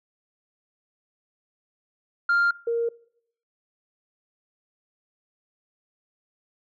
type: tone pair in turn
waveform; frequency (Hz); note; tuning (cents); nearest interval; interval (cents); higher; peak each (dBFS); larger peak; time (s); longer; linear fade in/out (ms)
sine; 1396.9 / 466.2; F6 / A#4; 0 / 0; octave + perfect fifth; 1900; first; -16 / -21; first; 2.29-2.51 / 2.67-2.89; neither; 5
effects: noise-tail reverb RT60 0.7 s tail -24 dB re dry + tanh soft clip ceiling -16 dBFS